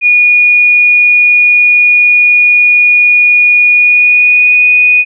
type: tone with pitch glide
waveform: sine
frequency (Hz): 2449 to 2475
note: D#7 to D#7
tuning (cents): -28 to -10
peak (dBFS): -3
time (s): 0.01-5.05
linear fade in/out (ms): 50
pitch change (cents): +18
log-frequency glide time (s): 3.72-4.65
effects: none